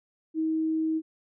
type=tone; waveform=sine; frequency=318.1 Hz; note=D#4; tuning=38 cents sharp; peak=-24 dBFS; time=0.34-1.02 s; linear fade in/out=50 ms; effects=none